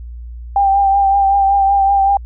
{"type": "tone with vibrato", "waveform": "sine", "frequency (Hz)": 790, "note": "G5", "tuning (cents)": 13, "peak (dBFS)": -9, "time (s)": [0.56, 2.17], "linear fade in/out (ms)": 2, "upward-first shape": "triangle", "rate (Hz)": 5.3, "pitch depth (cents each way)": 32, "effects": ["added 59 Hz sine -27 dBFS peak until 2.25 s"]}